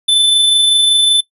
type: tone with amplitude modulation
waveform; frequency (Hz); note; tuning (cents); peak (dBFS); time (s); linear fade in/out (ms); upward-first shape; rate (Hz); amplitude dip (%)
square; 3520; A7; 0; -7; 0.08-1.21; 10; sine; 25.3; 25
effects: noise-tail reverb RT60 0.1 s tail -20 dB re dry + resampled to 32000 Hz